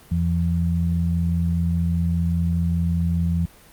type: tone pair together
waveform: sine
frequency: 85 / 170 Hz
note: F2 / F3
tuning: -46 / -46 cents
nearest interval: octave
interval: 1200 cents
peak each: -21 dBFS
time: 0.11-3.46 s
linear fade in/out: 10 ms
effects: pink hiss -49 dBFS RMS until 3.72 s + Opus 32 kbps